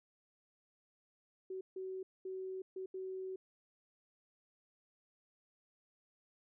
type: tone bursts at uneven times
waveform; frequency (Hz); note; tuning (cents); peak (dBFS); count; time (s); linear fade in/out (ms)
sine; 376.7; F#4; +31; -40; 5; 1.5-1.61 / 1.76-2.03 / 2.25-2.62 / 2.76-2.86 / 2.94-3.36; 5
effects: none